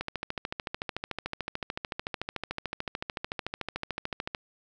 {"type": "click train", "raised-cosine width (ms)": 0.3, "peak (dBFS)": -16, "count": 60, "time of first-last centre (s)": [0.01, 4.348], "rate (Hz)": 13.6, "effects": []}